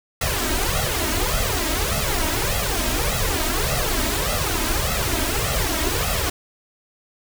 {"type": "noise with flanger", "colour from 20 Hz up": "pink", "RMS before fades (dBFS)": -22, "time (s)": [0.21, 6.3], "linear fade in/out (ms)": 5, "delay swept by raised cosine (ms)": [1.5, 3.2], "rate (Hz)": 1.7, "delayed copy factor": 0.85, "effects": []}